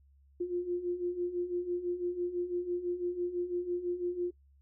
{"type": "beating tone pair", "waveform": "sine", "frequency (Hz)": [349.2, 355.2], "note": ["F4", "F4"], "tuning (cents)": [0, 29], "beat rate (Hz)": 6, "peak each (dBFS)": [-37, -32], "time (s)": [0.4, 4.31], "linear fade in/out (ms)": 10, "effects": ["noise-tail reverb RT60 0.1 s tail -20 dB re dry", "added 69 Hz sine -60 dBFS peak until 4.61 s"]}